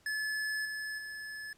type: tone with level steps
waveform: square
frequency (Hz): 1723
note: A6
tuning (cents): -37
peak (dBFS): -33 / -37 / -41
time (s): 0.06-1.53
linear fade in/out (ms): 2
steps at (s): 0.65 / 0.98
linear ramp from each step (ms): 5
effects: pink hiss -66 dBFS RMS until 1.57 s + low-pass 11000 Hz 12 dB/octave